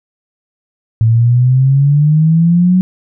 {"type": "exponential sweep", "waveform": "sine", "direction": "up", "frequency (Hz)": [110.8, 186.4], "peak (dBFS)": -6, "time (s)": [1.01, 2.81], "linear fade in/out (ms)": 0, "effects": []}